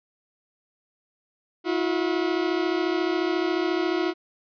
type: tone pair together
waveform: 40% pulse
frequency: 325.8 / 360 Hz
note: E4 / F#4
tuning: -20 / -47 cents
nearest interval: major second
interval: 173 cents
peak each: -25 / -24 dBFS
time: 1.64-4.14 s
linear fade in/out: 50 ms
effects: resampled to 11025 Hz